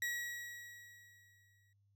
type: tone with exponential decay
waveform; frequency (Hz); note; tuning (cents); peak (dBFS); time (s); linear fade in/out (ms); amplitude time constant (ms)
40% pulse; 1916; A#6; +47; -34; 0.02-1.73; 2; 370
effects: added 100 Hz sine -70 dBFS peak until 1.95 s